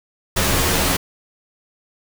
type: noise with comb filter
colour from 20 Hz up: pink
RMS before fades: -18 dBFS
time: 0.36-0.97 s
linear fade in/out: 10 ms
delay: 11 ms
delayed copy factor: +0.75
effects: none